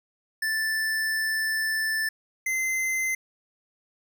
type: tone pair in turn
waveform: square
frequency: 1761 / 2067 Hz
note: A6 / C7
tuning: +1 / -22 cents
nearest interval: minor third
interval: 277 cents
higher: second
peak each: -25 dBFS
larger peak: neither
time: 0.42-2.09 / 2.46-3.15 s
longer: first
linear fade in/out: 5 ms
effects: none